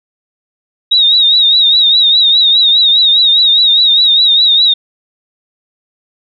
sine tone with vibrato, 3780 Hz, A#7, 23 cents sharp, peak -5 dBFS, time 0.91-4.74 s, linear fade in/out 10 ms, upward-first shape triangle, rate 4.9 Hz, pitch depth 92 cents each way, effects none

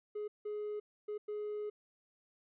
triangle tone bursts at uneven times, 419.4 Hz, G#4, 17 cents sharp, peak -34 dBFS, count 4, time 0.15-0.28 / 0.45-0.8 / 1.08-1.18 / 1.28-1.7 s, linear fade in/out 10 ms, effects tanh soft clip ceiling -32 dBFS + resampled to 8000 Hz

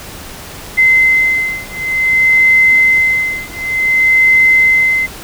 sine beating tone pair, 2062 / 2062.55 Hz, C7 / C7, -26 / -25 cents, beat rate 0.55 Hz, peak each -11 dBFS, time 0.77-5.07 s, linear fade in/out 20 ms, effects pink hiss -30 dBFS RMS until 5.23 s

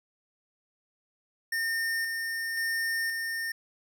square tone with tremolo, 1820 Hz, A#6, 42 cents flat, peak -28 dBFS, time 1.52-3.52 s, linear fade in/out 5 ms, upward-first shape square, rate 0.95 Hz, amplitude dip 30%, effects none

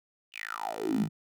10% pulse tone with high-pass filter sweep, 54.4 Hz, A1, 19 cents flat, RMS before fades -32 dBFS, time 0.32-1.09 s, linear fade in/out 50 ms, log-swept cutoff 2900 to 150 Hz, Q 9.5, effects none

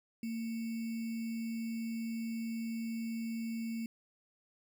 sine tone with sample-and-hold, 227.7 Hz, A#3, 40 cents flat, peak -35 dBFS, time 0.23-3.86 s, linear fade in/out 2 ms, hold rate 2450 Hz, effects none

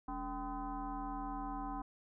sine tone with frequency modulation, 530 Hz, C5, 22 cents sharp, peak -38 dBFS, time 0.08-1.82 s, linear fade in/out 5 ms, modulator 245 Hz, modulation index 2.4, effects none

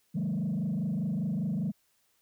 sine tone with frequency modulation, 185 Hz, F#3, in tune, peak -26 dBFS, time 0.14-1.72 s, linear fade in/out 20 ms, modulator 25 Hz, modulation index 1.6, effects tanh soft clip ceiling -26 dBFS + white hiss -71 dBFS RMS until 2.21 s

